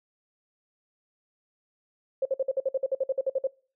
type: tone bursts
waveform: sine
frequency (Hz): 533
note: C5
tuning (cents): +32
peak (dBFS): -22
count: 15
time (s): 2.22-3.472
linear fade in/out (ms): 5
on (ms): 34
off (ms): 53
effects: noise-tail reverb RT60 0.4 s tail -24 dB re dry